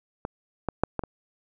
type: clicks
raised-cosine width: 1 ms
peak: -16 / -12 / -6 / -13 / -19 dBFS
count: 5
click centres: 0.251 / 0.687 / 0.836 / 0.993 / 1.037 s
effects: none